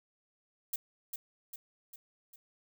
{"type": "noise with echo", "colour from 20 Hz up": "violet", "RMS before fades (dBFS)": -34, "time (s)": [0.73, 0.76], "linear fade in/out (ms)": 5, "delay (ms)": 400, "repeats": 4, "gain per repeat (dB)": -5, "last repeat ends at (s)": 2.36, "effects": []}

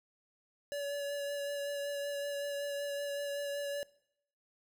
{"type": "tone with vibrato", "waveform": "square", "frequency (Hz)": 570, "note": "C#5", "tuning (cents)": 48, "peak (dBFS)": -36, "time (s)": [0.72, 3.83], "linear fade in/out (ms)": 0, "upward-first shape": "sine", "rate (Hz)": 5.3, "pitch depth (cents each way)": 15, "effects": ["noise-tail reverb RT60 0.7 s tail -21 dB re dry"]}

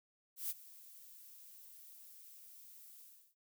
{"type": "noise with ADSR envelope", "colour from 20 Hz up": "violet", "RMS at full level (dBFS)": -38, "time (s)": [0.36, 3.35], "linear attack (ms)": 140, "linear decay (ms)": 31, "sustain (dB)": -19, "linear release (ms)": 340, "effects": []}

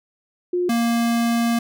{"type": "tone pair in turn", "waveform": ["sine", "square"], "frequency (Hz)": [356.4, 233.5], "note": ["F4", "A#3"], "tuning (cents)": [35, 3], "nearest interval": "perfect fifth", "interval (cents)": 732, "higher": "first", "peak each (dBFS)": -18, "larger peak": "neither", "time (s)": [[0.53, 0.69], [0.69, 1.59]], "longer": "second", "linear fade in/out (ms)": 5, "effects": []}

